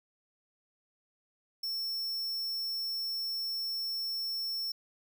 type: tone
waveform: square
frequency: 5400 Hz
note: E8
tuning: 41 cents sharp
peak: -33 dBFS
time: 1.63-4.72 s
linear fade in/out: 5 ms
effects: none